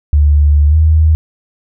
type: tone with pitch glide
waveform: sine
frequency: 73.42 to 78.69 Hz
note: D2 to D#2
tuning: 0 to +20 cents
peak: -5 dBFS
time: 0.13-1.15 s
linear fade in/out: 0 ms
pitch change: +120 cents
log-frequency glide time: 0.69-0.75 s
effects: none